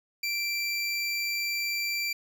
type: tone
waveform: 25% pulse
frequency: 2349 Hz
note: D7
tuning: in tune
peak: -24 dBFS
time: 0.23-2.13 s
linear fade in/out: 5 ms
effects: none